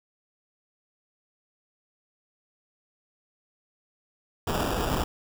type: noise with sample-and-hold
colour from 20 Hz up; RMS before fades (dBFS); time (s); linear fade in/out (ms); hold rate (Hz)
pink; -27; 4.47-5.04; 5; 2100
effects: none